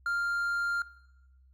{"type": "tone", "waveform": "triangle", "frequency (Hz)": 1396.9, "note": "F6", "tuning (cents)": 0, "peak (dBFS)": -26, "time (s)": [0.06, 0.82], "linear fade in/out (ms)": 2, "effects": ["noise-tail reverb RT60 1.0 s tail -19 dB re dry", "added 65 Hz sine -57 dBFS peak until 1.53 s"]}